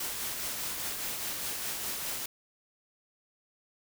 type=noise with tremolo; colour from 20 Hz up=white; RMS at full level=-34 dBFS; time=0-2.26 s; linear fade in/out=5 ms; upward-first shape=triangle; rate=4.9 Hz; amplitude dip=35%; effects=none